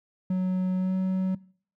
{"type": "tone with pitch glide", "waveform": "triangle", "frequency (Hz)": [185, 187.58], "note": ["F#3", "F#3"], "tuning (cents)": [0, 24], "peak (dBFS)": -21, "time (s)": [0.3, 1.35], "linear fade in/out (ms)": 5, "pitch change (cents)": 24, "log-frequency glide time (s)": [0.77, 0.95], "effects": ["noise-tail reverb RT60 0.5 s tail -22 dB re dry"]}